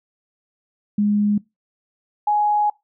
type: tone pair in turn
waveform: sine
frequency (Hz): 207 / 835.4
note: G#3 / G#5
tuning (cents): -5 / +10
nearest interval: 2 octaves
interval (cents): 2415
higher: second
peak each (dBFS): -15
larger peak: neither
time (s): 0.98-1.38 / 2.27-2.7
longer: second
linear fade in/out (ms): 5
effects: noise-tail reverb RT60 0.2 s tail -22 dB re dry